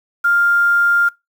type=tone with quantisation; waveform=sine; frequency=1400 Hz; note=F6; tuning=4 cents sharp; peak=-11 dBFS; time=0.24-1.09 s; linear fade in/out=10 ms; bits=6; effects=noise-tail reverb RT60 0.2 s tail -23 dB re dry